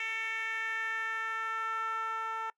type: tone with band-pass filter sweep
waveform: 10% pulse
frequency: 446.7 Hz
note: A4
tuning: 26 cents sharp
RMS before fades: -35 dBFS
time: 0-2.5 s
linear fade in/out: 2 ms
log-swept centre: 2300 to 1100 Hz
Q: 3.6
effects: noise-tail reverb RT60 0.1 s tail -22 dB re dry